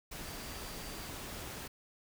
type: tone in noise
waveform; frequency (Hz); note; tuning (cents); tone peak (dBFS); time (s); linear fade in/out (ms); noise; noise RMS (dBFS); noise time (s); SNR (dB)
sine; 4699; D8; 0; -55; 0.25-1.1; 10; pink; -44; 0.11-1.68; -14
effects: none